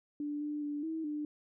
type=tone with pitch steps; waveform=sine; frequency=293.4 / 296.9 / 292.5 / 321.2 / 298.3 Hz; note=D4 / D4 / D4 / E4 / D4; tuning=-2 / +19 / -7 / -45 / +27 cents; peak=-34 dBFS; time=0.2-1.25 s; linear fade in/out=2 ms; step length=210 ms; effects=none